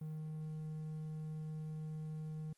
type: tone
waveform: triangle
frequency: 155.56 Hz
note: D#3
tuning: in tune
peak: -39 dBFS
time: 0.01-2.53 s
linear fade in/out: 5 ms
effects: white hiss -75 dBFS RMS until 2.57 s + Opus 32 kbps